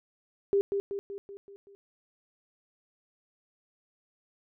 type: tone with echo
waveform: sine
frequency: 398.4 Hz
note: G4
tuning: 28 cents sharp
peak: -21 dBFS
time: 0.53-0.61 s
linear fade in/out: 0 ms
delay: 190 ms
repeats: 6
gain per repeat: -5 dB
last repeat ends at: 1.75 s
effects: none